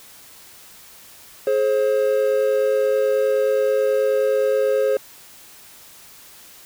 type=tone pair together; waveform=triangle; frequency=423.6 / 533 Hz; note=G#4 / C5; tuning=+34 / +32 cents; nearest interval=major third; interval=398 cents; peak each=-18 / -16 dBFS; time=1.47-4.97 s; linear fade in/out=2 ms; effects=white hiss -45 dBFS RMS until 6.65 s